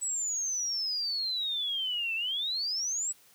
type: exponential two-way sweep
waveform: sine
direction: down then up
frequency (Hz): 7990 to 2625 to 7990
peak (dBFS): -29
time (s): 0.01-3.13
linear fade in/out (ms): 20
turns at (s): 2.15
effects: white hiss -60 dBFS RMS until 3.34 s